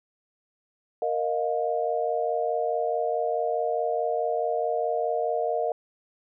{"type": "chord", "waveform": "sine", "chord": "Bb suspended fourth", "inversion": "none", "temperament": "equal with one note detuned", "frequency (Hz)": [466.2, 622.3, 707], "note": ["Bb4", "Eb5", "F5"], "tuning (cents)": [0, 0, 21], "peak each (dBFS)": -28, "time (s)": [1.02, 5.72], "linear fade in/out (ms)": 2, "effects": []}